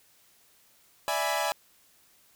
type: chord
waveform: sawtooth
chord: E dominant seventh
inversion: third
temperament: equal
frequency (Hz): 587.3 / 659.3 / 830.6 / 987.8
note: D5 / E5 / G#5 / B5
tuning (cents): 0 / 0 / 0 / 0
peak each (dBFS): -29 / -28 / -27 / -30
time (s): 1.08-1.52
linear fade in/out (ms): 0
effects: white hiss -62 dBFS RMS until 2.35 s